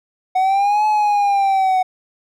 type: linear two-way sweep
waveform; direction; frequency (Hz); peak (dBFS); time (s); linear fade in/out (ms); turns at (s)
triangle; up then down; 740 to 857 to 740; -11; 0.35-1.83; 10; 0.86
effects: none